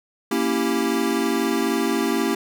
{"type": "chord", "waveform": "square", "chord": "A# diminished seventh", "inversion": "none", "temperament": "equal", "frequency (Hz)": [233.1, 277.2, 329.6, 392], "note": ["A#3", "C#4", "E4", "G4"], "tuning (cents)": [0, 0, 0, 0], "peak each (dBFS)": -26, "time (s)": [0.31, 2.35], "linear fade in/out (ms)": 5, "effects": []}